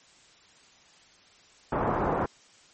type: low-pass noise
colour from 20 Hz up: white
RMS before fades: -27 dBFS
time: 1.72-2.26 s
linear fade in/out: 5 ms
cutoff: 1100 Hz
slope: 24 dB/octave
effects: white hiss -57 dBFS RMS until 2.73 s + MP3 32 kbps

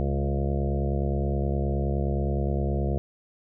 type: harmonic tone with a mistuned harmonic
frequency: 69.6 Hz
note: C#2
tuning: 8 cents sharp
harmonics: 1 / 2 / 3 / 5 / 6 / 7 / 8 / 9 / 10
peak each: -26 / -29 / -32 / -34 / -38 / -37 / -40 / -39 / -39 dBFS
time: 0-2.98 s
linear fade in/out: 0 ms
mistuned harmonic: 2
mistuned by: -25 cents
effects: none

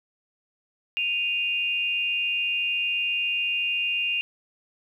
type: tone pair together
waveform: sine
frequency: 2487 / 2794 Hz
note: D#7 / F7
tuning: -1 / 0 cents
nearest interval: major second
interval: 201 cents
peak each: -27 / -25 dBFS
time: 0.97-4.21 s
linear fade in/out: 0 ms
effects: 10-bit

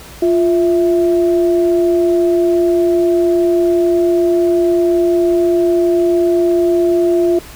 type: tone pair together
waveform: sine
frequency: 348.6 / 659 Hz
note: F4 / E5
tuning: -3 / -1 cents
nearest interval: major seventh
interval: 1102 cents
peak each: -10 / -19 dBFS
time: 0.22-7.39 s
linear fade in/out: 5 ms
effects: added 60 Hz sine -41 dBFS peak until 7.55 s + pink hiss -36 dBFS RMS until 7.55 s

